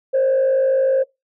sine tone with frequency modulation, 532 Hz, C5, 29 cents sharp, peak -12 dBFS, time 0.13-1.04 s, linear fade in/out 20 ms, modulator 52.6 Hz, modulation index 0.45, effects noise-tail reverb RT60 0.2 s tail -25 dB re dry + tanh soft clip ceiling -11 dBFS

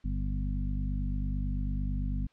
harmonic tone with a mistuned harmonic, 49 Hz, G1, in tune, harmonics 1 / 2 / 3 / 4 / 5, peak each -30 / -38 / -38 / -41 / -40 dBFS, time 0.04-2.27 s, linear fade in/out 10 ms, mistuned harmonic 5, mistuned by +31 cents, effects white hiss -67 dBFS RMS until 2.32 s + low-pass 3000 Hz 12 dB/octave

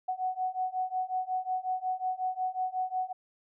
sine beating tone pair, 740 / 745.5 Hz, F#5 / F#5, 0 / +13 cents, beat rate 5.5 Hz, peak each -33 / -32 dBFS, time 0.08-3.13 s, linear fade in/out 10 ms, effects none

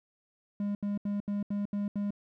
triangle tone bursts, 203.5 Hz, G#3, 35 cents flat, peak -27 dBFS, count 7, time 0.6-2.106 s, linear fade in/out 2 ms, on 150 ms, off 76 ms, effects none

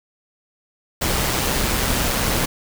pink noise with amplitude modulation, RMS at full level -19 dBFS, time 1.01-2.46 s, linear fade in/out 10 ms, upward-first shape sine, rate 130 Hz, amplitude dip 35%, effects none

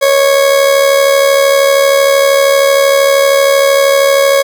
40% pulse tone with amplitude modulation, 552 Hz, C#5, 7 cents flat, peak -3 dBFS, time 0.01-4.43 s, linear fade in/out 20 ms, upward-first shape sine, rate 72.9 Hz, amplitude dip 50%, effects none

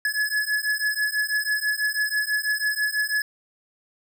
square beating tone pair, 1700 / 1706.1 Hz, G#6 / G#6, +40 / +46 cents, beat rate 6.1 Hz, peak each -26 dBFS, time 0.05-3.22 s, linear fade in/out 2 ms, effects none

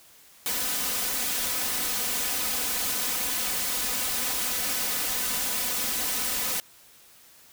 white noise with comb filter, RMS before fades -28 dBFS, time 0.46-6.6 s, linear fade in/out 0 ms, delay 4 ms, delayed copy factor +0.8, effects white hiss -54 dBFS RMS until 7.52 s

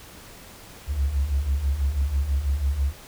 sine beating tone pair, 65.41 / 71.51 Hz, C2 / D2, 0 / -46 cents, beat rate 6.1 Hz, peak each -26 / -21 dBFS, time 0.87-2.94 s, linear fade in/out 50 ms, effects tanh soft clip ceiling -15 dBFS + pink hiss -45 dBFS RMS until 3.07 s

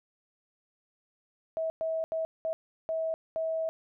sine tone bursts at uneven times, 646 Hz, E5, 35 cents flat, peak -28 dBFS, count 6, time 1.57-1.7 / 1.81-2.04 / 2.12-2.25 / 2.45-2.53 / 2.89-3.14 / 3.36-3.69 s, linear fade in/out 0 ms, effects none

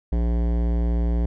sine tone with hard clipping, 58.27 Hz, A#1, in tune, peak -21 dBFS, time 0.12-1.26 s, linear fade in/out 5 ms, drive 17 dB, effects none

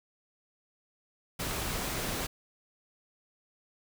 pink noise, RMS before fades -34 dBFS, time 1.39-2.27 s, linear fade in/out 10 ms, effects none

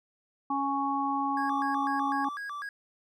harmonic tone, 277.2 Hz, C#4, in tune, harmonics 1 / 3 / 4, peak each -32 / -30 / -31 dBFS, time 0.5-2.29 s, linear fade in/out 5 ms
triangle tone with vibrato, 1384 Hz, F6, 16 cents flat, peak -33 dBFS, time 1.37-2.69 s, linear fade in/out 2 ms, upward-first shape square, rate 4 Hz, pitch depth 300 cents each way
effects none

